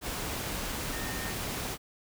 sine tone in noise, 1830 Hz, A#6, 32 cents flat, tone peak -41 dBFS, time 0.9-1.35 s, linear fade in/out 50 ms, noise pink, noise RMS -35 dBFS, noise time 0.01-1.78 s, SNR -9 dB, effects none

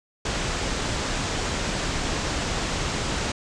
pink low-pass noise, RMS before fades -27 dBFS, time 0.25-3.32 s, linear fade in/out 5 ms, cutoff 8000 Hz, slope 48 dB/octave, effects none

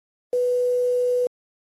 sine tone with quantisation, 493.9 Hz, B4, in tune, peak -18 dBFS, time 0.33-1.27 s, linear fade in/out 2 ms, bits 7, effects AAC 32 kbps

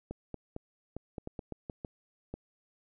clicks, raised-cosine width 2 ms, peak -25 dBFS, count 11, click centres 0.11 / 0.343 / 0.564 / 0.966 / 1.182 / 1.274 / 1.392 / 1.523 / 1.698 / 1.848 / 2.34 s, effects none

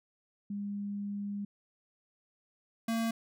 sine / square tone pair in turn, 202.7 / 227.5 Hz, G#3 / A#3, -42 / -42 cents, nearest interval major second, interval 200 cents, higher second, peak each -34 / -30 dBFS, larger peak second, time 0.5-1.45 / 2.88-3.11 s, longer first, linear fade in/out 5 ms, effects none

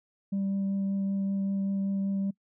sine tone with vibrato, 196 Hz, G3, in tune, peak -24 dBFS, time 0.32-2.31 s, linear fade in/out 10 ms, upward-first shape triangle, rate 5.2 Hz, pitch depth 10 cents each way, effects noise-tail reverb RT60 0.1 s tail -24 dB re dry + tanh soft clip ceiling -25 dBFS

